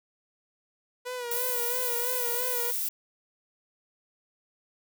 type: tone with vibrato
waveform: sawtooth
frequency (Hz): 488.8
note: B4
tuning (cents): -18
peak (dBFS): -29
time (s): 1.05-2.72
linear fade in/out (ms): 20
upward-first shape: sine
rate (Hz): 3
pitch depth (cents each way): 52
type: noise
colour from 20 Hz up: violet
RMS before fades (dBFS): -30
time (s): 1.31-2.89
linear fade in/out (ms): 5
effects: none